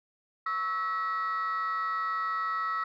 sine tone cluster, 1114 / 1307 / 1915 Hz, C#6 / E6 / A#6, +8 / -15 / +46 cents, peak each -35 / -28 / -35 dBFS, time 0.46-2.84 s, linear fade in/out 5 ms, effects tanh soft clip ceiling -24 dBFS

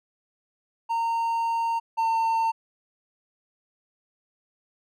triangle tone pair in turn, 920 / 905.2 Hz, A#5 / A5, -23 / +49 cents, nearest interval unison, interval 28 cents, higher first, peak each -21 / -19 dBFS, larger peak second, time 0.89-1.8 / 1.97-2.52 s, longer first, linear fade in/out 20 ms, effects none

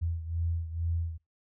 sine beating tone pair, 83.1 / 85.3 Hz, E2 / F2, +15 / -40 cents, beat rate 2.2 Hz, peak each -30 / -35 dBFS, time 0.01-1.18 s, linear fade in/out 20 ms, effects noise-tail reverb RT60 0.2 s tail -24 dB re dry

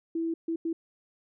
sine tone bursts at uneven times, 329.6 Hz, E4, in tune, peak -27 dBFS, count 3, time 0.15-0.34 / 0.48-0.56 / 0.65-0.73 s, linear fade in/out 5 ms, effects none

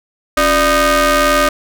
sawtooth ring-modulated tone, 317.3 Hz, D#4, 34 cents sharp, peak -3 dBFS, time 0.37-1.49 s, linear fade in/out 5 ms, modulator 911 Hz, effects none

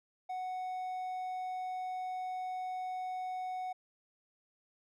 triangle tone, 740 Hz, F#5, in tune, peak -34 dBFS, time 0.29-3.73 s, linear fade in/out 10 ms, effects none

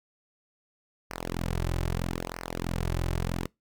sawtooth tone with flanger, 43.09 Hz, F1, 22 cents flat, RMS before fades -31 dBFS, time 1.1-3.47 s, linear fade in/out 10 ms, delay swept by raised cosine 0.27 to 4.37 ms, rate 0.78 Hz, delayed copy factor -0.9, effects noise-tail reverb RT60 0.2 s tail -25 dB re dry

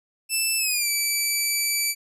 10% pulse tone with pitch glide, 2644 to 2315 Hz, E7 to D7, +5 to -25 cents, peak -13 dBFS, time 0.29-1.95 s, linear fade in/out 50 ms, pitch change -230 cents, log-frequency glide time 0.58-0.89 s, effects resampled to 32000 Hz

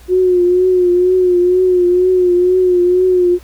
sine tone with vibrato, 361.9 Hz, F#4, 38 cents flat, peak -8 dBFS, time 0.08-3.39 s, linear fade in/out 50 ms, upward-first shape triangle, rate 2.1 Hz, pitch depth 50 cents each way, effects added 60 Hz sine -37 dBFS peak until 3.43 s + pink hiss -45 dBFS RMS until 3.43 s

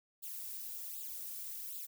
violet noise with flanger, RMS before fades -44 dBFS, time 0.22-1.87 s, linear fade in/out 20 ms, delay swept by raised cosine 0.25 to 2.65 ms, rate 1.3 Hz, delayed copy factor +0.8, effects none

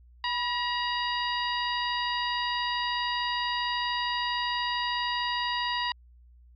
harmonic tone with a mistuned harmonic, 953 Hz, A#5, 38 cents sharp, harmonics 1 / 2 / 3 / 4 / 5, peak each -30 / -33 / -35 / -36 / -37 dBFS, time 0.24-5.92 s, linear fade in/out 2 ms, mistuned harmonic 1, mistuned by +51 cents, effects added 60 Hz sine -52 dBFS peak until 6.55 s + AAC 64 kbps

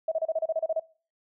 sine tone bursts, 644 Hz, E5, 41 cents flat, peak -23 dBFS, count 11, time 0.08-0.797 s, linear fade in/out 5 ms, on 37 ms, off 31 ms, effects noise-tail reverb RT60 0.4 s tail -22 dB re dry

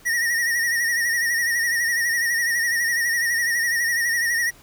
square tone with vibrato, 1878 Hz, A#6, 12 cents sharp, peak -20 dBFS, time 0.05-4.51 s, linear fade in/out 20 ms, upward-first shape sine, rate 12 Hz, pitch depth 62 cents each way, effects pink hiss -50 dBFS RMS until 4.62 s

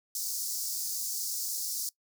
pink high-pass noise, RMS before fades -34 dBFS, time 0.15-1.89 s, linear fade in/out 2 ms, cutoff 4800 Hz, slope 48 dB/octave, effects noise-tail reverb RT60 0.1 s tail -21 dB re dry

